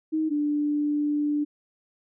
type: tone pair in turn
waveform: sine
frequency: 314 / 294.8 Hz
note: D#4 / D4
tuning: +16 / +7 cents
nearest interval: minor second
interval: 109 cents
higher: first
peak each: -22 / -22 dBFS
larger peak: neither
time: 0.12-0.3 / 0.3-1.45 s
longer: second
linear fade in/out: 20 ms
effects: none